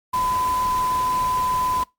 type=tone in noise; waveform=sine; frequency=1008 Hz; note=B5; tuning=35 cents sharp; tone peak=-19 dBFS; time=0.13-1.84 s; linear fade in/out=10 ms; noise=pink; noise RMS=-33 dBFS; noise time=0.13-1.84 s; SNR=+11 dB; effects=noise-tail reverb RT60 0.2 s tail -23 dB re dry + MP3 96 kbps